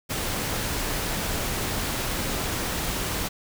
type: noise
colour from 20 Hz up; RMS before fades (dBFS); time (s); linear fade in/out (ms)
pink; -28; 0.09-3.29; 20
effects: none